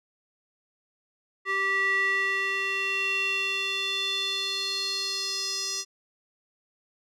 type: tone with band-pass filter sweep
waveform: square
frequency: 389.7 Hz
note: G4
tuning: 10 cents flat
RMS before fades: -28 dBFS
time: 1.45-5.85 s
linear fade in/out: 50 ms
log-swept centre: 1700 to 5600 Hz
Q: 4.9
effects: none